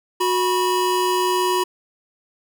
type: tone pair together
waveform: square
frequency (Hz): 365.6 / 977.8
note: F#4 / B5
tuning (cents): -21 / -18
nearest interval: octave + perfect fourth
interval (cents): 1703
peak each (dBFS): -21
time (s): 0.2-1.64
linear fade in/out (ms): 10
effects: none